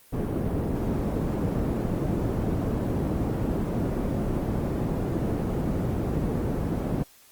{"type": "low-pass noise", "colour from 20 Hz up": "white", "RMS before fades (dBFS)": -27, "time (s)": [0.12, 7.04], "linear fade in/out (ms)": 20, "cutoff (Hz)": 290, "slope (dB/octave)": 12, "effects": ["white hiss -55 dBFS RMS until 7.31 s", "Opus 32 kbps"]}